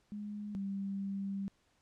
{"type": "tone pair in turn", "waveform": "sine", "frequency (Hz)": [207.6, 196.69], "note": ["G#3", "G3"], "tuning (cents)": [0, 6], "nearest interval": "minor second", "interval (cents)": 94, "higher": "first", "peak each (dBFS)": [-39, -35], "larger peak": "second", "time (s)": [[0.12, 0.55], [0.55, 1.48]], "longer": "second", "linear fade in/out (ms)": 0, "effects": ["pink hiss -73 dBFS RMS until 1.81 s", "low-pass 8000 Hz 12 dB/octave"]}